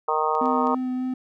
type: harmonic tone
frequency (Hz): 155.1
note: D#3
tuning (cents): -5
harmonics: 3 / 4 / 5 / 6 / 7 / 8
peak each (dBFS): -27 / -31 / -27 / -26 / -27 / -27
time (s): 0.08-0.75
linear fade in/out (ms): 5
type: clicks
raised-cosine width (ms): 0.2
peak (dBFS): -28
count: 3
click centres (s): 0.351 / 0.457 / 0.671
type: tone with vibrato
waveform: triangle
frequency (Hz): 254.9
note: C4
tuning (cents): -45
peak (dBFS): -22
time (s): 0.41-1.14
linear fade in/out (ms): 5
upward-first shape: sine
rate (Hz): 3.4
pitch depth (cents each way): 11
effects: none